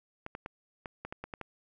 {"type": "clicks", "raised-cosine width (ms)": 0.5, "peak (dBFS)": -24, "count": 9, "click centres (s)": [0.264, 0.351, 0.461, 0.858, 1.05, 1.125, 1.24, 1.338, 1.413], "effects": []}